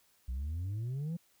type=exponential sweep; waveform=sine; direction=up; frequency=59.5 to 174.61 Hz; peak=-31 dBFS; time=0.28-1.17 s; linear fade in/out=10 ms; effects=tanh soft clip ceiling -33 dBFS + white hiss -69 dBFS RMS until 1.4 s